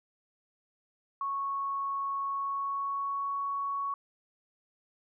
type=tone with pitch glide; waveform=sine; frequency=1105 to 1115.3 Hz; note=C#6 to C#6; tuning=-6 to +10 cents; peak=-30 dBFS; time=1.21-3.94 s; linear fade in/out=2 ms; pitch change=+16 cents; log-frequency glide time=2.25-3.39 s; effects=none